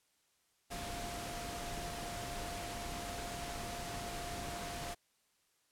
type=tone in noise; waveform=sine; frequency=698.5 Hz; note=F5; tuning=in tune; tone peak=-45 dBFS; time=0.7-4.95 s; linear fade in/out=20 ms; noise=pink; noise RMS=-43 dBFS; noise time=0.7-4.95 s; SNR=-5 dB; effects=white hiss -75 dBFS RMS until 5.71 s + low-pass 11000 Hz 12 dB/octave